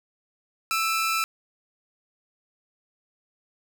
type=tone pair together; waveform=sawtooth; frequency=1322.4 / 2410 Hz; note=E6 / D7; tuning=+5 / +44 cents; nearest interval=minor seventh; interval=1039 cents; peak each=-20 / -27 dBFS; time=0.71-1.24 s; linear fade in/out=0 ms; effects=none